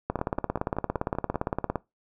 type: two click trains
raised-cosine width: 1 ms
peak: -12 / -20 dBFS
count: 30 / 7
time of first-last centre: 0.1-1.757 / 0.19-1.344 s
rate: 17.5 / 5.2 Hz
effects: noise-tail reverb RT60 0.2 s tail -21 dB re dry